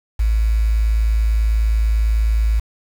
sine tone with quantisation, 54.6 Hz, A1, 13 cents flat, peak -13 dBFS, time 0.19-2.6 s, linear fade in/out 10 ms, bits 6, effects none

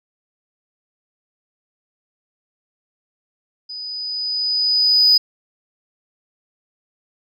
sine tone with level ramp, 4978 Hz, D#8, in tune, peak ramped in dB -29 to -7 dBFS, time 3.69-5.18 s, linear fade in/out 10 ms, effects tanh soft clip ceiling -6 dBFS

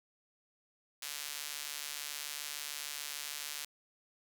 sawtooth tone with high-pass filter, 146.83 Hz, D3, in tune, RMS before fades -42 dBFS, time 1.02-3.65 s, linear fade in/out 5 ms, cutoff 3200 Hz, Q 0.56, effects none

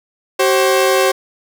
sawtooth tone pair together, 381.4 / 533 Hz, G4 / C5, -47 / +32 cents, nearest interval tritone, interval 579 cents, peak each -10 dBFS, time 0.39-1.12 s, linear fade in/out 10 ms, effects none

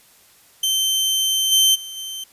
sawtooth tone with level steps, 3104 Hz, G7, 18 cents flat, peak -14 / -9 / -28 / -25 dBFS, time 0.63-2.24 s, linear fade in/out 5 ms, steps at 1.51 / 1.74 / 1.96 s, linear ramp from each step 20 ms, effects white hiss -52 dBFS RMS until 2.32 s + resampled to 32000 Hz

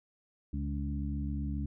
harmonic tone with a mistuned harmonic, 71.3 Hz, C#2, 49 cents sharp, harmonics 1 / 2 / 3 / 4, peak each -34 / -39 / -39 / -41 dBFS, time 0.53-1.66 s, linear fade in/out 5 ms, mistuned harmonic 3, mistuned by -32 cents, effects none

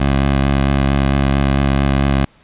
15% pulse tone with vibrato, 68.7 Hz, C#2, 15 cents flat, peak -6 dBFS, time 0-2.25 s, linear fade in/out 5 ms, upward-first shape sine, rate 4.5 Hz, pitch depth 21 cents each way, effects pink hiss -51 dBFS RMS until 2.43 s + resampled to 8000 Hz

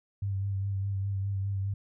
sine tone with vibrato, 98.2 Hz, G2, 4 cents sharp, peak -28 dBFS, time 0.22-1.74 s, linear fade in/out 5 ms, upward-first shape sine, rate 4.9 Hz, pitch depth 29 cents each way, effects none

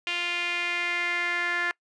sawtooth tone with band-pass filter sweep, 349.2 Hz, F4, in tune, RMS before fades -28 dBFS, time 0.07-1.71 s, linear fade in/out 0 ms, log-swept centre 2700 to 1800 Hz, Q 4.5, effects noise-tail reverb RT60 0.1 s tail -24 dB re dry + resampled to 22050 Hz

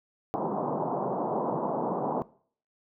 white band-pass noise, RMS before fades -30 dBFS, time 0.34-2.22 s, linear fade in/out 0 ms, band 140 to 980 Hz, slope 48 dB/octave, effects noise-tail reverb RT60 0.5 s tail -20 dB re dry

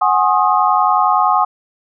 sine chord, Ab dominant seventh, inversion third, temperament equal with one note detuned, 740 / 830.6 / 1073.4 / 1244.5 Hz, Gb5 / Ab5 / C6 / Eb6, 0 / 0 / +44 / 0 cents, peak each -16 dBFS, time 0.01-1.45 s, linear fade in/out 10 ms, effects none

